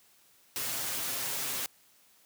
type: noise with comb filter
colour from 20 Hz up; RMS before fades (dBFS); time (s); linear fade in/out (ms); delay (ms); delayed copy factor
white; -34; 0.56-1.66; 0; 7.5; +0.55
effects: white hiss -63 dBFS RMS until 2.25 s + high-pass 80 Hz 12 dB/octave